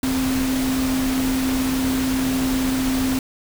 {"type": "tone in noise", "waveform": "sine", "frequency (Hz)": 261.6, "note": "C4", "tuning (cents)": 0, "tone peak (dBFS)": -19, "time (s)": [0.03, 3.19], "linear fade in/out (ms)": 2, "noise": "pink", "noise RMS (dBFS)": -27, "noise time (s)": [0.03, 3.19], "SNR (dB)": 5, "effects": []}